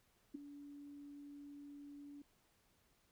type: tone with ADSR envelope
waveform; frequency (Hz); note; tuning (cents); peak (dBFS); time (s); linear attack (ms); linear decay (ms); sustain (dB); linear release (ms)
sine; 287; D4; -40; -39; 0.34-2.22; 11; 8; -12; 3
effects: pink hiss -75 dBFS RMS until 3.11 s